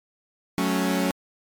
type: chord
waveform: sawtooth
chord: F# minor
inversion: none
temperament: equal with one note detuned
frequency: 185 / 218.1 / 277.2 Hz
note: F#3 / A3 / C#4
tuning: 0 / -15 / 0 cents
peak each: -21 / -24 / -21 dBFS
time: 0.58-1.11 s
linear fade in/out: 0 ms
effects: MP3 96 kbps